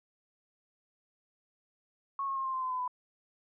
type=tone with pitch steps; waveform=sine; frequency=1100 / 1084.9 / 1069.9 / 1055.2 / 1040.7 / 1026.3 / 1012.2 / 998.3 Hz; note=C#6 / C#6 / C6 / C6 / C6 / C6 / B5 / B5; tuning=-14 / -38 / +38 / +14 / -10 / -34 / +42 / +18 cents; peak=-31 dBFS; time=2.19-2.878 s; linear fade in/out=2 ms; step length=86 ms; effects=none